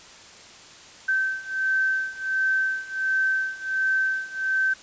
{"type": "beating tone pair", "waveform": "sine", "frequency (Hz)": [1546, 1547.4], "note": ["G6", "G6"], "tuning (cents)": [-24, -23], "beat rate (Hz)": 1.4, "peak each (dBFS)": [-26, -24], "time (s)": [1.08, 4.74], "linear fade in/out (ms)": 10, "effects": ["white hiss -46 dBFS RMS until 4.82 s", "resampled to 16000 Hz"]}